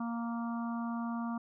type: harmonic tone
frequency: 233.1 Hz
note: A#3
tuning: in tune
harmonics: 1 / 3 / 4 / 5 / 6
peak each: -34 / -45 / -45 / -44 / -51 dBFS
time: 0-1.38 s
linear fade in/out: 5 ms
effects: none